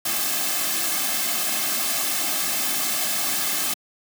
white noise with comb filter, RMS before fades -24 dBFS, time 0.05-3.74 s, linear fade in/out 5 ms, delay 2.1 ms, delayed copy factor -0.75, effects high-pass 200 Hz 12 dB/octave

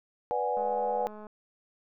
sine chord, G# half-diminished seventh, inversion first, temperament equal, 493.9 / 587.3 / 740 / 830.6 Hz, B4 / D5 / F#5 / G#5, 0 / 0 / 0 / 0 cents, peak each -31 / -35 / -33 / -31 dBFS, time 0.31-1.07 s, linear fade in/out 0 ms
click train, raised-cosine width 1 ms, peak -33 dBFS, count 149, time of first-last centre 0.57-1.268 s, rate 212 Hz
effects none

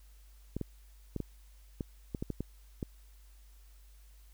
clicks, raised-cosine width 3 ms, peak -22 dBFS, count 10, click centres 0.566 / 0.613 / 1.163 / 1.203 / 1.808 / 2.148 / 2.225 / 2.303 / 2.406 / 2.828 s, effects added 50 Hz sine -54 dBFS peak until 4.33 s + white hiss -67 dBFS RMS until 4.33 s

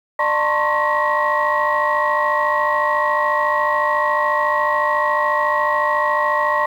sine tone cluster, 598 / 901 / 1050 / 1104 / 1904 Hz, D5 / A5 / C6 / C#6 / A#6, +31 / +41 / +6 / -7 / +36 cents, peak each -21 dBFS, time 0.19-6.66 s, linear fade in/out 5 ms, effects tanh soft clip ceiling -7 dBFS + 8-bit

